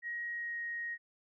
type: tone with pitch glide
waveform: sine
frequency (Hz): 1891 to 1876.9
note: A#6 to A#6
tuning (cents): +24 to +11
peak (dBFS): -36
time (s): 0.02-0.98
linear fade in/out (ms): 50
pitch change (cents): -13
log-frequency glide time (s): 0.3-0.59
effects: none